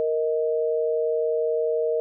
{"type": "tone pair together", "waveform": "sine", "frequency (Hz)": [465.7, 628], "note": ["A#4", "D#5"], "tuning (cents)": [-2, 16], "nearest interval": "perfect fourth", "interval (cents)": 518, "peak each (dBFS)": [-22, -26], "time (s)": [0, 2], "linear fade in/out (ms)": 0, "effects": []}